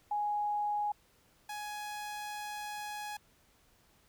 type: tone pair in turn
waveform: sine / sawtooth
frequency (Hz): 830.6 / 835.9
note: G#5 / G#5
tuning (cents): 0 / +11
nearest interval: unison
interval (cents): 11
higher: second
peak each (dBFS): -30 / -35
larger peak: first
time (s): 0.11-0.92 / 1.49-3.17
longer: second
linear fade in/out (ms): 5
effects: pink hiss -67 dBFS RMS until 4.08 s